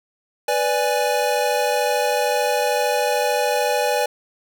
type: chord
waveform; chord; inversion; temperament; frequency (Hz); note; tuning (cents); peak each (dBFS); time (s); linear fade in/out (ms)
square; G# diminished; first; equal; 493.9 / 587.3 / 830.6; B4 / D5 / G#5; 0 / 0 / 0; -23; 0.48-4.06; 5
effects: none